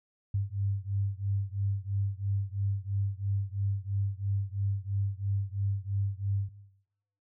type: beating tone pair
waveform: sine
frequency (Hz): 98 / 101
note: G2 / G#2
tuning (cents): 0 / -48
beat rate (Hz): 3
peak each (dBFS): -31 / -31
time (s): 0.34-6.49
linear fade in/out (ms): 5
effects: noise-tail reverb RT60 0.8 s tail -17 dB re dry